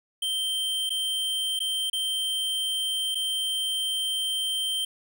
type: tone with dropouts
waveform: square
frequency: 3132 Hz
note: G7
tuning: 2 cents flat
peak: -26 dBFS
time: 0.22-4.85 s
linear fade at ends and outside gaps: 5 ms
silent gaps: 0.894-0.903 / 1.592-1.602 / 1.9-1.93 / 3.147-3.153 s
effects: none